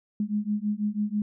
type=beating tone pair; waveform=sine; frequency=206 / 212.1 Hz; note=G#3 / G#3; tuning=-14 / +37 cents; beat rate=6.1 Hz; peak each=-28 dBFS; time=0.2-1.22 s; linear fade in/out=2 ms; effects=none